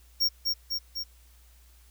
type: tone with echo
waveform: square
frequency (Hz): 5540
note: F8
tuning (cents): -15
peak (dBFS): -22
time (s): 0.2-0.29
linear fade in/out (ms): 20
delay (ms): 250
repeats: 3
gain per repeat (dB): -3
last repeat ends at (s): 1.04
effects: added 60 Hz sine -54 dBFS peak until 1.9 s + white hiss -62 dBFS RMS until 1.9 s